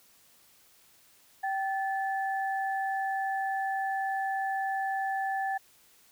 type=tone pair together; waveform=sine; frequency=776 / 1739.4 Hz; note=G5 / A6; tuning=-18 / -20 cents; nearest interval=octave + major second; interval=1398 cents; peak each=-29 / -35 dBFS; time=1.43-5.58 s; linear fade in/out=10 ms; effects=white hiss -61 dBFS RMS until 6.11 s